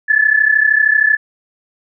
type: tone pair together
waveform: sine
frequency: 1715 / 1748 Hz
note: A6 / A6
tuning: -45 / -12 cents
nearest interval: unison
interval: 33 cents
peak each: -12 dBFS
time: 0.08-1.17 s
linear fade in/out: 20 ms
effects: none